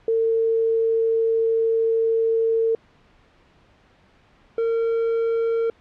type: tone pair in turn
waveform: sine / triangle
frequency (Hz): 452.2 / 457.7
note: A4 / A#4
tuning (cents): +47 / -32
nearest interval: unison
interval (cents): 21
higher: second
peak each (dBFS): -17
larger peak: neither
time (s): 0.08-2.75 / 4.58-5.7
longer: first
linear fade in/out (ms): 2
effects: pink hiss -56 dBFS RMS until 5.8 s + low-pass 3000 Hz 12 dB/octave